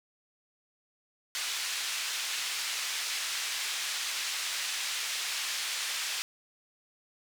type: band-pass noise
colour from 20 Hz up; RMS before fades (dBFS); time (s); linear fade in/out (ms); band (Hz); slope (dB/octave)
pink; -34; 1.35-6.22; 0; 2200 to 7700; 12
effects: none